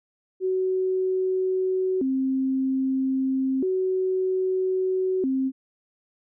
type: tone with vibrato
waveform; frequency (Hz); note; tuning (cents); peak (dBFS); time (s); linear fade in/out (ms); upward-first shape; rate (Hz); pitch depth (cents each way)
sine; 314.6; D#4; +19; -21; 0.4-5.52; 50; square; 0.31; 300
effects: none